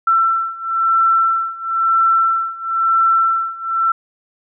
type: beating tone pair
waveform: sine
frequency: 1341 / 1342 Hz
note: E6 / E6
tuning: +29 / +31 cents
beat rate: 1 Hz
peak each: -17 / -15 dBFS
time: 0.07-3.92 s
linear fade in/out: 5 ms
effects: none